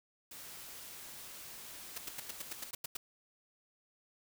white noise, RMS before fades -49 dBFS, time 0.31-2.71 s, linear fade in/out 5 ms
white noise bursts, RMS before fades -40 dBFS, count 10, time 1.96-2.97 s, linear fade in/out 5 ms, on 20 ms, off 90 ms
effects none

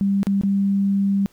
sine tone with dropouts, 197.7 Hz, G3, 15 cents sharp, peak -16 dBFS, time 0.01-1.26 s, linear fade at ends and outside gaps 0 ms, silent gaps 0.231-0.269 / 0.412-0.435 s, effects pink hiss -57 dBFS RMS until 1.32 s

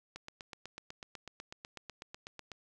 click train, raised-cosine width 0.2 ms, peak -27 dBFS, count 20, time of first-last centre 0.16-2.517 s, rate 8.06 Hz, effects none

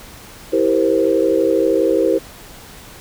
sine chord, C dominant seventh, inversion first, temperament just, 327 / 392.4 / 470.9 / 523.3 Hz, E4 / G4 / Bb4 / C5, -14 / +2 / +18 / 0 cents, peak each -18 dBFS, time 0.52-2.19 s, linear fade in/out 20 ms, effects pink hiss -39 dBFS RMS until 3 s

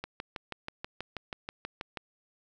click train, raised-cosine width 0.3 ms, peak -20 dBFS, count 13, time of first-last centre 0.04-1.972 s, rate 6.21 Hz, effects none

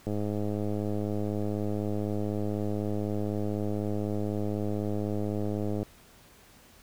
click train, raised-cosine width 2 ms, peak -19 dBFS, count 600, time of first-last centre 0.07-5.83 s, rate 104 Hz, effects pink hiss -56 dBFS RMS until 6.82 s

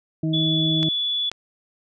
harmonic tone, 158.7 Hz, D#3, 35 cents sharp, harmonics 1 / 2 / 4, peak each -22 / -24 / -36 dBFS, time 0.23-0.89 s, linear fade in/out 5 ms
sine tone, 3433 Hz, A7, 43 cents flat, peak -21 dBFS, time 0.33-1.3 s, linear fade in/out 10 ms
clicks, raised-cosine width 0.2 ms, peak -14 / -14 dBFS, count 2, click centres 0.83 / 1.316 s
effects none

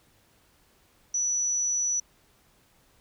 sine tone, 5920 Hz, F#8, in tune, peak -24 dBFS, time 1.14-2 s, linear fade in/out 5 ms, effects pink hiss -63 dBFS RMS until 3 s

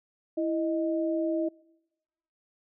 sine tone pair together, 329.7 / 622.3 Hz, E4 / D#5, 0 / 0 cents, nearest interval major seventh, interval 1100 cents, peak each -27 / -30 dBFS, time 0.37-1.49 s, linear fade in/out 10 ms, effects noise-tail reverb RT60 1.0 s tail -26 dB re dry

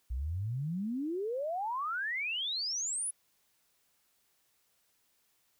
sine exponential sweep, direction up, 57.7 to 10670 Hz, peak -32 dBFS, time 0.1-3.11 s, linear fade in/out 10 ms, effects white hiss -73 dBFS RMS until 5.59 s

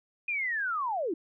sine linear sweep, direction down, 2479 to 293.7 Hz, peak -28 dBFS, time 0.28-1.14 s, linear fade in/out 5 ms, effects none

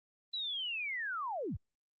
sine linear sweep, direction down, 4000 to 43.1 Hz, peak -35 dBFS, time 0.33-1.57 s, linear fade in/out 10 ms, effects Opus 32 kbps

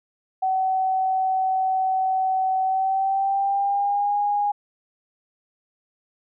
sine tone with pitch glide, 757 to 820.8 Hz, F#5 to G#5, +39 to -21 cents, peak -19 dBFS, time 0.42-4.52 s, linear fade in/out 10 ms, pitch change +140 cents, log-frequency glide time 2.63-4.17 s, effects none

